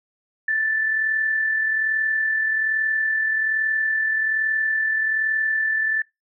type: tone with amplitude modulation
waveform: sine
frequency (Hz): 1760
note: A6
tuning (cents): 0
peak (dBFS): -17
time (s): 0.48-6.02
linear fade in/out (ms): 5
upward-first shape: sine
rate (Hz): 41.2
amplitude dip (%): 40
effects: noise-tail reverb RT60 0.2 s tail -24 dB re dry